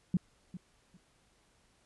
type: tone with echo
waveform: sine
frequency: 180 Hz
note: F#3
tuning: 47 cents flat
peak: -24 dBFS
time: 0.14-0.17 s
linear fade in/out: 2 ms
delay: 400 ms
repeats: 2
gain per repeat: -15 dB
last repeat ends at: 0.97 s
effects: pink hiss -69 dBFS RMS until 1.85 s + resampled to 24000 Hz